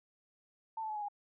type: tone with pitch steps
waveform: sine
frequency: 892 / 873.1 / 854.7 / 836.6 / 818.9 Hz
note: A5 / A5 / G#5 / G#5 / G#5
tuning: +23 / -14 / +49 / +12 / -25 cents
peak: -36 dBFS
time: 0.77-1.085 s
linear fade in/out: 5 ms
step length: 63 ms
effects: none